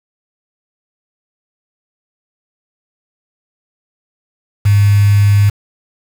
sine tone with quantisation, 101.8 Hz, G#2, 34 cents flat, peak -6 dBFS, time 4.65-5.5 s, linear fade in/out 10 ms, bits 4, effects none

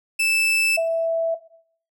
40% pulse / sine tone pair in turn, 2637 / 659.2 Hz, E7 / E5, 0 / 0 cents, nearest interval 2 octaves, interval 2400 cents, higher first, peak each -17 / -17 dBFS, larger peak neither, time 0.19-0.77 / 0.77-1.35 s, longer neither, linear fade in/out 10 ms, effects noise-tail reverb RT60 0.6 s tail -17 dB re dry

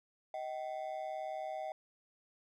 triangle ring-modulated tone, 698.5 Hz, F5, in tune, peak -33 dBFS, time 0.34-1.72 s, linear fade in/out 2 ms, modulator 69.1 Hz, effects none

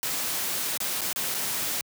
white noise with dropouts, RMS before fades -29 dBFS, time 0.03-1.81 s, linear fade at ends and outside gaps 0 ms, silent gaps 0.775-0.803 / 1.009-1.016 / 1.129-1.16 / 1.343-1.347 s, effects high-pass 100 Hz 12 dB/octave

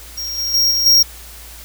square tone with level steps, 5590 Hz, F8, 1 cent sharp, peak -23 / -19 / -12 / -15 / -8 dBFS, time 0.17-1.03 s, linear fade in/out 10 ms, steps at 0.38 / 0.54 / 0.71 / 0.86 s, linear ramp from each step 2 ms, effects added 58 Hz sine -38 dBFS peak until 1.64 s + white hiss -38 dBFS RMS until 1.64 s

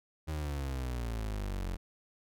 35% pulse exponential sweep, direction down, 79.3 to 43.65 Hz, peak -32 dBFS, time 0.27-1.77 s, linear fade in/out 20 ms, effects none

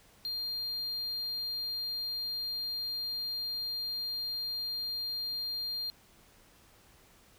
triangle tone, 4200 Hz, C8, 6 cents sharp, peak -32 dBFS, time 0.25-5.9 s, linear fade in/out 0 ms, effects pink hiss -61 dBFS RMS until 7.38 s

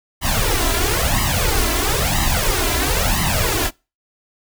pink noise with flanger, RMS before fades -18 dBFS, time 0.21-3.71 s, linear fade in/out 50 ms, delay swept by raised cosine 1 to 3 ms, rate 1 Hz, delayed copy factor +0.95, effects noise-tail reverb RT60 0.3 s tail -26 dB re dry

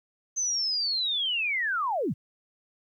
sine linear sweep, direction down, 6272 to 84.6 Hz, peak -25 dBFS, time 0.36-2.14 s, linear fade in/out 20 ms, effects 11-bit

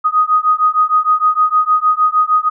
sine beating tone pair, 1244.5 / 1251 Hz, D#6 / D#6, 0 / +9 cents, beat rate 6.5 Hz, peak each -13 dBFS, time 0.04-2.5 s, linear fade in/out 20 ms, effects none

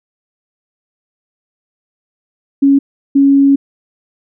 sine tone bursts at uneven times, 277.2 Hz, C#4, in tune, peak -5 dBFS, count 2, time 2.62-2.79 / 3.15-3.56 s, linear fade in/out 10 ms, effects none

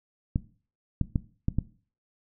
clicks, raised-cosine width 5 ms, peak -12 dBFS, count 5, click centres 0.359 / 1.013 / 1.158 / 1.484 / 1.586 s, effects noise-tail reverb RT60 0.4 s tail -17 dB re dry

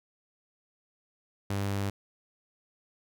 sawtooth tone, 99.6 Hz, G2, 28 cents sharp, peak -25 dBFS, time 1.5-1.9 s, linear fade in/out 5 ms, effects none

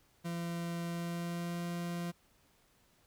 40% pulse tone with pitch glide, 170.4 to 172.68 Hz, F3 to F3, -42 to -19 cents, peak -35 dBFS, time 0.24-2.12 s, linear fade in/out 20 ms, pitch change +23 cents, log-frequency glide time 0.85-1.64 s, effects pink hiss -69 dBFS RMS until 3.06 s

